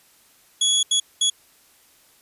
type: tone bursts at uneven times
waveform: 25% pulse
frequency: 3363 Hz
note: G#7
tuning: 21 cents sharp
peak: -13 dBFS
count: 3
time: 0.61-0.83 / 0.91-1 / 1.21-1.3 s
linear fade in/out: 5 ms
effects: white hiss -56 dBFS RMS until 2.21 s + resampled to 32000 Hz